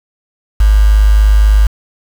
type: tone with quantisation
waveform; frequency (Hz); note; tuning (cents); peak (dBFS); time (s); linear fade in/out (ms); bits
sine; 51.91; G#1; 0; -4; 0.6-1.67; 5; 4
effects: none